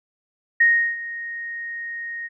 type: tone with ADSR envelope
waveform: sine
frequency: 1864.7 Hz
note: A#6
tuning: in tune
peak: -11 dBFS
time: 0.6-2.29 s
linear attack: 9 ms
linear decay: 350 ms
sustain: -17 dB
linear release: 31 ms
effects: none

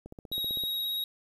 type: click train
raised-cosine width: 2 ms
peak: -30 dBFS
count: 10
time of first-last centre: 0.06-0.637 s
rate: 15.6 Hz
type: tone with vibrato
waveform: square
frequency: 3801 Hz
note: A#7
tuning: 33 cents sharp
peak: -30 dBFS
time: 0.32-1.04 s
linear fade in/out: 2 ms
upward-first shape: sine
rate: 17 Hz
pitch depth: 12 cents each way
effects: 10-bit

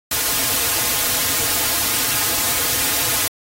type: noise with comb filter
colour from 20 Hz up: white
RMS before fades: -19 dBFS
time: 0.11-3.28 s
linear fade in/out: 5 ms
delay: 5.2 ms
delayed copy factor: -0.95
effects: AAC 48 kbps

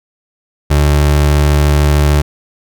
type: tone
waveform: 30% pulse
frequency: 73.42 Hz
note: D2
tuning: in tune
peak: -5 dBFS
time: 0.7-2.22 s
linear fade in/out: 10 ms
effects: none

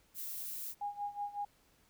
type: noise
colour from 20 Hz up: violet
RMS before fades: -42 dBFS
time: 0.14-0.75 s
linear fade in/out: 50 ms
type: tone with tremolo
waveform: sine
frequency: 818 Hz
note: G#5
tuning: 26 cents flat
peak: -34 dBFS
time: 0.81-1.45 s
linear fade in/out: 5 ms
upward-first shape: sine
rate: 5.4 Hz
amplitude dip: 85%
effects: pink hiss -69 dBFS RMS until 1.89 s

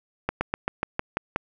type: slowing click train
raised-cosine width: 0.5 ms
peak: -9 dBFS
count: 8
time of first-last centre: 0.29-1.361 s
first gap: 120 ms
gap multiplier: 1.08
effects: none

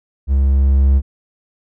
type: tone with level ramp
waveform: triangle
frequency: 68 Hz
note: C#2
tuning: 33 cents flat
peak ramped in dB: -9 to -6 dBFS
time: 0.27-1.02 s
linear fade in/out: 50 ms
effects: none

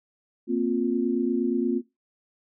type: chord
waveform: sine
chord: Bb suspended second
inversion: none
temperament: equal with one note detuned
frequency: 233.1 / 261.6 / 352.1 Hz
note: Bb3 / C4 / F4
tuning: 0 / 0 / +14 cents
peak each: -26 dBFS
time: 0.47-1.82 s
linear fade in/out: 50 ms
effects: noise-tail reverb RT60 0.2 s tail -18 dB re dry

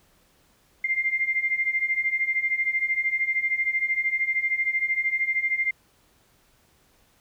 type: beating tone pair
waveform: sine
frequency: 2093 / 2106 Hz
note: C7 / C7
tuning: 0 / +11 cents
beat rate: 13 Hz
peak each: -27 / -24 dBFS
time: 0.84-5.71 s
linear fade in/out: 5 ms
effects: pink hiss -62 dBFS RMS until 7.2 s

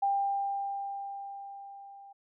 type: tone with level ramp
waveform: sine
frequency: 795 Hz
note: G5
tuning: 24 cents sharp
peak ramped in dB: -24 to -48 dBFS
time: 0.02-2.13 s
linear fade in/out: 10 ms
effects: none

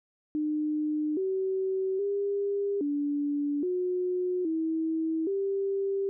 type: tone with pitch steps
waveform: sine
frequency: 303.4 / 380.6 / 401.7 / 289.2 / 362.7 / 321.8 / 393 Hz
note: D#4 / F#4 / G4 / D4 / F#4 / E4 / G4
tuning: -44 / +49 / +42 / -27 / -34 / -42 / +4 cents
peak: -26 dBFS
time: 0.35-6.09 s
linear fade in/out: 0 ms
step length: 820 ms
effects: none

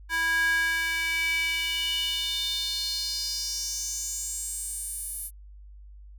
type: tone with high-pass filter sweep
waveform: square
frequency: 328.1 Hz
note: E4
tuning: 8 cents flat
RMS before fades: -29 dBFS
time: 0.09-5.31 s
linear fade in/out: 50 ms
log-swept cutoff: 1400 to 11000 Hz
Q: 5.3
effects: added 50 Hz sine -44 dBFS peak until 6.18 s

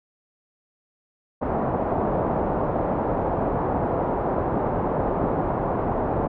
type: low-pass noise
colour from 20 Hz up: white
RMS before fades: -24 dBFS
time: 1.41-6.28 s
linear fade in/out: 20 ms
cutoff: 870 Hz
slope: 24 dB/octave
effects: none

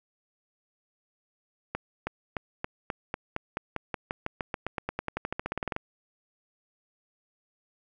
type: accelerating click train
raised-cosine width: 0.5 ms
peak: -15 dBFS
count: 30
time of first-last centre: 1.75-5.764 s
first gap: 320 ms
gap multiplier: 0.93
effects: none

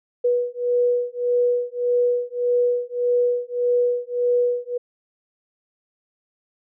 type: beating tone pair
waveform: sine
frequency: 486.9 / 488.6 Hz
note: B4 / B4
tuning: -25 / -19 cents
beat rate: 1.7 Hz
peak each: -21 dBFS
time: 0.24-4.78 s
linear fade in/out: 10 ms
effects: none

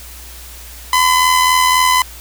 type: tone with amplitude modulation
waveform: sawtooth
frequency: 1013 Hz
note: B5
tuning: 44 cents sharp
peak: -4 dBFS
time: 0.93-2.02 s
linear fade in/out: 2 ms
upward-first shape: sine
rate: 83.8 Hz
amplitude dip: 45%
effects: added 60 Hz sine -35 dBFS peak until 2.2 s + white hiss -36 dBFS RMS until 2.2 s

